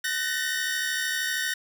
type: tone cluster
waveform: sawtooth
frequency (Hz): 1506 / 1801 / 1874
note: F#6 / A6 / A#6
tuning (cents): +30 / +40 / +9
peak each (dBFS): -27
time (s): 0.04-1.54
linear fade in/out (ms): 5
effects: none